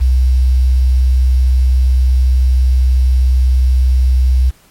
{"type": "tone with quantisation", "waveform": "sine", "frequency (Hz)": 63.7, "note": "C2", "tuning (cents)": -46, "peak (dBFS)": -7, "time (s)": [0, 4.51], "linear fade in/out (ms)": 20, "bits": 6, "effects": ["pink hiss -48 dBFS RMS until 4.7 s", "MP3 64 kbps"]}